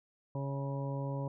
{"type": "harmonic tone with a mistuned harmonic", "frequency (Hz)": 138.59, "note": "C#3", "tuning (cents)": 0, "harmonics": [1, 2, 3, 4, 5, 6, 7], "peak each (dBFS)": [-35, -43, -47, -42, -55, -52, -46], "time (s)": [0.35, 1.28], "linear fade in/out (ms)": 2, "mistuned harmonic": 5, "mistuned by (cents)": -62, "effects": []}